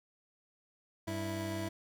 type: tone pair together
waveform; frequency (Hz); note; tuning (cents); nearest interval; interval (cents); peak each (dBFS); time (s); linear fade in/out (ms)
25% pulse; 97.54 / 328.1; G2 / E4; -8 / -8; octave + major sixth; 2100; -35 / -34; 1.07-1.69; 10
effects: none